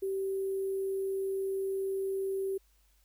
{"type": "tone with sample-and-hold", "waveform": "sine", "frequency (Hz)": 387.1, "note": "G4", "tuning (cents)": -22, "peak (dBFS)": -30, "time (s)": [0.02, 2.58], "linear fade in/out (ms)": 10, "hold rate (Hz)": 11025, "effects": ["added 50 Hz sine -65 dBFS peak until 3.04 s", "white hiss -71 dBFS RMS until 3.04 s"]}